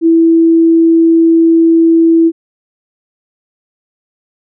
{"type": "tone", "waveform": "sine", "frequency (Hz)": 329.6, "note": "E4", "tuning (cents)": 0, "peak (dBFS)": -4, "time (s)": [0.01, 2.32], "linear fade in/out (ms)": 50, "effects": []}